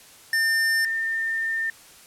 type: tone pair in turn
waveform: square / sine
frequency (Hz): 1800 / 1806.4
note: A6 / A6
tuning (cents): +39 / +45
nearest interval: unison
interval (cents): 6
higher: second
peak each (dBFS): -20 / -23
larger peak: first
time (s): 0.33-0.85 / 0.85-1.7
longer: second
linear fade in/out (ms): 2
effects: white hiss -49 dBFS RMS until 2.06 s + low-pass 12000 Hz 12 dB/octave